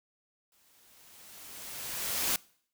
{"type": "noise with exponential growth", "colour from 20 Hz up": "white", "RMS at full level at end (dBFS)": -28, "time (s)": [0.52, 2.36], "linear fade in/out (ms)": 2, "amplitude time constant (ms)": 400, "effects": ["noise-tail reverb RT60 0.6 s tail -24 dB re dry"]}